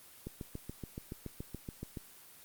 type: click train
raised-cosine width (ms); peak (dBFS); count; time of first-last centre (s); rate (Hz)
3; -27; 13; 0.27-1.972; 7.05
effects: white hiss -56 dBFS RMS until 2.44 s + Opus 24 kbps